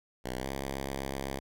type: tone with pitch glide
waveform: 5% pulse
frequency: 63 to 67.91 Hz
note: B1 to C#2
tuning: +35 to -35 cents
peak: -23 dBFS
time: 0.24-1.4 s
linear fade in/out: 20 ms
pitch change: +130 cents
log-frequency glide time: 0.38-0.47 s
effects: none